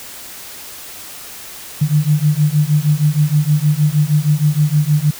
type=beating tone pair; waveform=sine; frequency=146.9 / 153.3 Hz; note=D3 / D#3; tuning=+1 / -25 cents; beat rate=6.4 Hz; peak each=-14 dBFS; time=1.81-5.11 s; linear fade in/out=10 ms; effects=white hiss -33 dBFS RMS until 5.19 s